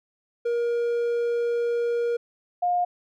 triangle / sine tone pair in turn, 473 / 710.7 Hz, A#4 / F5, +25 / +30 cents, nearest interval perfect fifth, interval 705 cents, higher second, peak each -20 dBFS, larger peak neither, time 0.45-2.17 / 2.62-2.85 s, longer first, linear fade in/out 10 ms, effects none

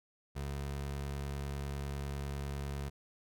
25% pulse tone, 70 Hz, C#2, 18 cents sharp, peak -33 dBFS, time 0.35-2.9 s, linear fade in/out 20 ms, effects none

